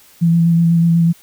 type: tone with vibrato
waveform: sine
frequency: 167.9 Hz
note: E3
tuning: 32 cents sharp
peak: -9 dBFS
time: 0.21-1.13 s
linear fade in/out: 20 ms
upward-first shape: square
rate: 8.1 Hz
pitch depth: 14 cents each way
effects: white hiss -47 dBFS RMS until 1.22 s